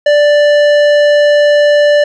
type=tone with tanh clipping; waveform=sine; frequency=587.3 Hz; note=D5; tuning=in tune; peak=-7 dBFS; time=0.06-2.04 s; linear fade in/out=5 ms; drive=14 dB; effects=none

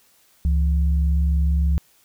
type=tone pair together; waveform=sine; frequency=70 / 166.5 Hz; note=C#2 / E3; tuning=+18 / +18 cents; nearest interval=octave + minor third; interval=1500 cents; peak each=-16 / -27 dBFS; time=0.45-1.78 s; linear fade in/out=0 ms; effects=white hiss -58 dBFS RMS until 2.04 s

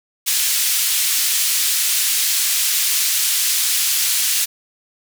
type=band-pass noise; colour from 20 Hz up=white; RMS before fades=-18 dBFS; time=0.26-4.46 s; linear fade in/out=20 ms; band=2500 to 14000 Hz; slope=12 dB/octave; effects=none

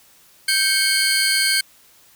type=tone cluster; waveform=30% pulse; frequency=1565 / 2204 / 4308 / 4761 Hz; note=G6 / C#7 / C8 / D8; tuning=-3 / -11 / +50 / +23 cents; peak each=-19 dBFS; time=0.48-1.61 s; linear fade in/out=5 ms; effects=white hiss -52 dBFS RMS until 2.15 s

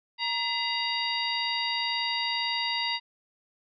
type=harmonic tone with a mistuned harmonic; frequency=942 Hz; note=A#5; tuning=18 cents sharp; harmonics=1 / 2 / 3 / 4 / 5; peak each=-33 / -33 / -33 / -33 / -33 dBFS; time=0.18-3 s; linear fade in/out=50 ms; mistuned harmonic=2; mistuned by=+120 cents; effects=none

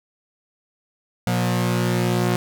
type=tone pair together; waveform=sawtooth; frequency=119.5 / 179.48 Hz; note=A#2 / F3; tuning=+43 / +48 cents; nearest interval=perfect fifth; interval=705 cents; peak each=-17 / -18 dBFS; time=1.27-2.36 s; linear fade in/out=0 ms; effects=none

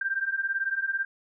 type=beating tone pair; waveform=sine; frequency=1568 / 1586 Hz; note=G6 / G6; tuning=0 / +20 cents; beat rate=18 Hz; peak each=-30 / -28 dBFS; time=0.01-1.05 s; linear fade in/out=5 ms; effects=none

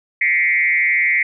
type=tone with frequency modulation; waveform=sine; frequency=2093 Hz; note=C7; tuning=in tune; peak=-13 dBFS; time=0.21-1.23 s; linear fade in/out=5 ms; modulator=163 Hz; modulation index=1.2; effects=none

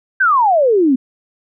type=exponential sweep; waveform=sine; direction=down; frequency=1608 to 246.9 Hz; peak=-9 dBFS; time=0.2-0.96 s; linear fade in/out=10 ms; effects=none

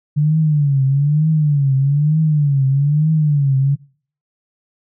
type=tone with vibrato; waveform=sine; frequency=145.6 Hz; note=D3; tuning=15 cents flat; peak=-11 dBFS; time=0.16-3.76 s; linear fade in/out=20 ms; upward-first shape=triangle; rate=1.1 Hz; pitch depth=160 cents each way; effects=noise-tail reverb RT60 0.5 s tail -23 dB re dry

